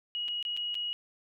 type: tone with dropouts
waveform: sine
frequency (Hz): 2900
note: F#7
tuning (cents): -35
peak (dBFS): -31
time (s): 0.15-0.93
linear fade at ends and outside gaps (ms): 0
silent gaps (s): 0.281-0.285 / 0.427-0.451 / 0.566-0.573 / 0.744-0.752
effects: none

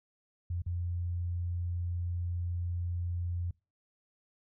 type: tone with dropouts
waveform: sine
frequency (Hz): 87.31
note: F2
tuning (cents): 0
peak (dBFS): -31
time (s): 0.5-3.51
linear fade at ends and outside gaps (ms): 5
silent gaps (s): 0.62-0.662
effects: noise-tail reverb RT60 0.3 s tail -26 dB re dry

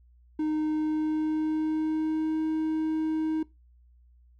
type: tone with pitch glide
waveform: triangle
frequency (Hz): 308.4 to 314.9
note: D#4 to D#4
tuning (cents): -15 to +21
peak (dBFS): -23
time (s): 0.39-3.43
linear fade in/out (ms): 5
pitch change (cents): +36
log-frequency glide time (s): 0.72-2.39
effects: noise-tail reverb RT60 0.2 s tail -20 dB re dry + added 60 Hz sine -55 dBFS peak until 4.39 s

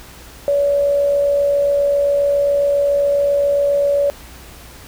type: tone with amplitude modulation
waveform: sine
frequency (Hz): 569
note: C#5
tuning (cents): +45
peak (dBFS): -11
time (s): 0.48-4.1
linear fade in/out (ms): 0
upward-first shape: sine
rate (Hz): 67.4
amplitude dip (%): 30
effects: added 60 Hz sine -42 dBFS peak until 4.87 s + pink hiss -40 dBFS RMS until 4.87 s

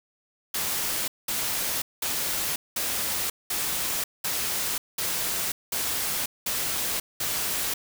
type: noise bursts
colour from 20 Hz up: white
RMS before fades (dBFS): -28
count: 10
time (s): 0.54-7.74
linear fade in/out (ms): 5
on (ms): 540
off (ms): 200
effects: none

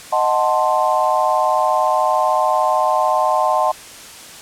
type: chord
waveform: sine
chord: D# diminished seventh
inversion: none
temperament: equal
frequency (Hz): 622.3 / 740 / 880 / 1046.5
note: D#5 / F#5 / A5 / C6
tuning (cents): 0 / 0 / 0 / 0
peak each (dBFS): -19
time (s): 0.12-3.72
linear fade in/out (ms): 10
effects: white hiss -37 dBFS RMS until 4.41 s + low-pass 10000 Hz 12 dB/octave

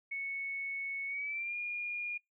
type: tone with pitch glide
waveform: sine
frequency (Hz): 2211 to 2425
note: C#7 to D#7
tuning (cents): -5 to -45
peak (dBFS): -35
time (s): 0.11-2.18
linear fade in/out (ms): 10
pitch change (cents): +160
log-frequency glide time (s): 1.07-1.56
effects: noise-tail reverb RT60 0.2 s tail -25 dB re dry

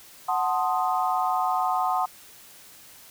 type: chord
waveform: sine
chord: F# diminished seventh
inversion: none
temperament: equal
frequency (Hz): 740 / 880 / 1046.5 / 1244.5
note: F#5 / A5 / C6 / Eb6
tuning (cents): 0 / 0 / 0 / 0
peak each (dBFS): -25 / -29 / -28 / -29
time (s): 0.28-2.06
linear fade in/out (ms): 10
effects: white hiss -49 dBFS RMS until 3.1 s

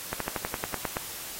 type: slowing click train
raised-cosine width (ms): 0.5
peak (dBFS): -14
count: 10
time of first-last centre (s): 0.13-0.969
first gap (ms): 73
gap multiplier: 1.06
effects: white hiss -39 dBFS RMS until 1.39 s + AAC 48 kbps

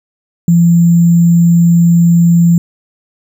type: tone with sample-and-hold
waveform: sine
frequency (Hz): 170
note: F3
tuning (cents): -46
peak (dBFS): -4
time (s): 0.48-2.58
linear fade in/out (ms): 2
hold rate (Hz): 7350
effects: none

